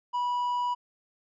triangle tone, 978 Hz, B5, 17 cents flat, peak -24 dBFS, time 0.13-0.75 s, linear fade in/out 20 ms, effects resampled to 16000 Hz

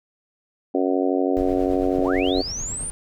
harmonic tone, 92.5 Hz, F#2, in tune, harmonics 3 / 4 / 5 / 6 / 7 / 8, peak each -22 / -24 / -26 / -28 / -29 / -30 dBFS, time 0.74-2.42 s, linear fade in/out 10 ms
brown noise with tremolo, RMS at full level -32 dBFS, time 1.37-2.91 s, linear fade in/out 0 ms, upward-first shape sine, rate 9.1 Hz, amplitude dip 40%
sine linear sweep, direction up, 88 to 9397 Hz, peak -27 dBFS, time 1.98-2.9 s, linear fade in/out 0 ms
effects none

